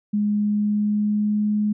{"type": "tone with pitch glide", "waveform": "sine", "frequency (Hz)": [207.9, 210], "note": ["G#3", "G#3"], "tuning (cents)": [2, 19], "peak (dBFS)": -18, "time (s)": [0.13, 1.73], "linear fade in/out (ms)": 10, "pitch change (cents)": 17, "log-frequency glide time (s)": [0.32, 1.48], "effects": []}